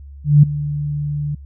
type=tone with ADSR envelope; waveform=sine; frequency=146.83 Hz; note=D3; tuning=in tune; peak=-3 dBFS; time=0.24-1.35 s; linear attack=190 ms; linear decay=7 ms; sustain=-16 dB; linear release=6 ms; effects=added 70 Hz sine -34 dBFS peak until 1.45 s